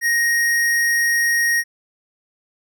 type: tone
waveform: square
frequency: 1872 Hz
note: A#6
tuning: 7 cents sharp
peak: -16 dBFS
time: 0.01-1.64 s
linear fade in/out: 50 ms
effects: none